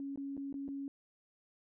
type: tone with dropouts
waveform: sine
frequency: 277.2 Hz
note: C#4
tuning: in tune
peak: -38 dBFS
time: 0-0.88 s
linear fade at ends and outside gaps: 1 ms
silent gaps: 0.159-0.175 / 0.368-0.376 / 0.527-0.541 / 0.68-0.687 s
effects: none